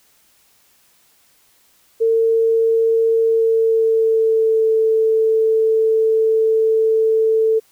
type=tone with pitch glide; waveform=sine; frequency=452.6 to 443 Hz; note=A4 to A4; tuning=+49 to +12 cents; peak=-12 dBFS; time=2-7.6 s; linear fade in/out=20 ms; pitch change=-37 cents; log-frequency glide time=3.17-4.69 s; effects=white hiss -56 dBFS RMS until 7.71 s